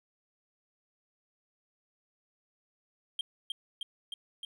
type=tone with echo; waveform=triangle; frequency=3198 Hz; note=G7; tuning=34 cents sharp; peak=-29 dBFS; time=3.19-3.21 s; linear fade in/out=2 ms; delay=310 ms; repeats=4; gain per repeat=-2 dB; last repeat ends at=4.45 s; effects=none